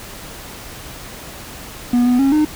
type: tone with pitch steps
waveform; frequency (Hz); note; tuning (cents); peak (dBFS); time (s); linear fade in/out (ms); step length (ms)
triangle; 243.1 / 247.1 / 272.9 / 304.5; B3 / B3 / C#4 / D#4; -27 / +1 / -27 / -37; -9; 1.93-2.45; 5; 130
effects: pink hiss -34 dBFS RMS until 2.55 s